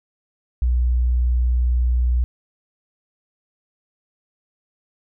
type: tone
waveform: sine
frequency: 61.1 Hz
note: B1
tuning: 18 cents flat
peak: -15 dBFS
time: 0.62-2.24 s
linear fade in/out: 0 ms
effects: none